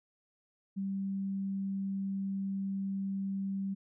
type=tone; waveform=sine; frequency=195 Hz; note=G3; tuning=9 cents flat; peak=-32 dBFS; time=0.76-3.75 s; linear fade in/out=20 ms; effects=none